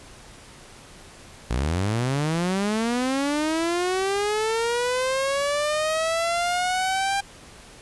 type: linear sweep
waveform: sawtooth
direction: up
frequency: 54.4 to 799 Hz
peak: -18 dBFS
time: 1.5-7.21 s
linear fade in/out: 10 ms
effects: pink hiss -46 dBFS RMS until 7.81 s + resampled to 24000 Hz